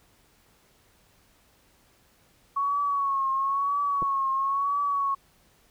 sine tone with vibrato, 1108.7 Hz, C#6, in tune, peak -23 dBFS, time 2.56-5.15 s, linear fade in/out 10 ms, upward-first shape triangle, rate 1 Hz, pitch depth 64 cents each way
clicks, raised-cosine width 2 ms, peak -24 / -23 dBFS, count 2, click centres 4.021 / 4.027 s
effects pink hiss -62 dBFS RMS until 5.7 s

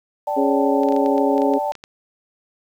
sine chord, D suspended fourth, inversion none, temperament equal with one note detuned, 587.3 / 776.3 / 880 Hz, D5 / G5 / A5, 0 / -17 / 0 cents, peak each -24 / -25 / -24 dBFS, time 0.27-1.72 s, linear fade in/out 5 ms
harmonic tone, 138.59 Hz, C#3, in tune, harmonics 2 / 3 / 4, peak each -19 / -21 / -22 dBFS, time 0.36-1.59 s, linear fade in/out 20 ms
clicks, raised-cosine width 0.2 ms, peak -20 dBFS, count 12, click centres 0.834 / 0.887 / 0.923 / 0.964 / 1.061 / 1.18 / 1.38 / 1.419 / 1.537 / 1.721 / 1.753 / 1.839 s
effects 8-bit

